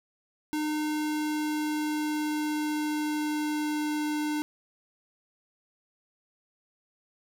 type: tone with pitch glide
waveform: square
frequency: 304.3 to 301 Hz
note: D#4 to D4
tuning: -38 to +43 cents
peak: -28 dBFS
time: 0.53-4.42 s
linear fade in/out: 0 ms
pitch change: -19 cents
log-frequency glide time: 0.71-4.27 s
effects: none